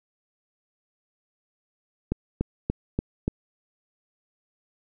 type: click train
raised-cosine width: 3 ms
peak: -11 dBFS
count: 5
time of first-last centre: 2.12-3.279 s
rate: 3.45 Hz
effects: none